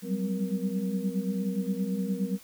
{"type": "tone cluster", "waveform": "sine", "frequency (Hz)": [185.7, 195.2, 202.9, 256.6, 472.8], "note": ["F#3", "G3", "G#3", "C4", "A#4"], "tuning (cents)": [7, -7, -40, -34, 24], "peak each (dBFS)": [-32, -30, -37, -37, -38], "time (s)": [0.02, 2.39], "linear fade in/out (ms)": 50, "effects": ["white hiss -53 dBFS RMS until 2.43 s"]}